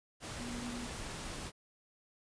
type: tone in noise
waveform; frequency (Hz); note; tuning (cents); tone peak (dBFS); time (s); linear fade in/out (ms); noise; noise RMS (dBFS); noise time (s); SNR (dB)
sine; 240.6; B3; -45; -41; 0.37-0.89; 50; pink; -43; 0.2-1.52; -1
effects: resampled to 22050 Hz